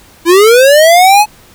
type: linear sweep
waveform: square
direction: up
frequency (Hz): 326 to 860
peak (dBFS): -3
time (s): 0.25-1.26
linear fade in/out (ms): 50
effects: pink hiss -41 dBFS RMS until 1.54 s